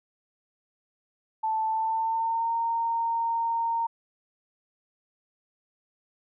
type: tone with pitch glide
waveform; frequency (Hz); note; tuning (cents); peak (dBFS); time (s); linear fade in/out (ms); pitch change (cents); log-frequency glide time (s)
sine; 880 to 921.6; A5 to A#5; 0 to -20; -24; 1.43-3.87; 10; +80; 1.66-2.53
effects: none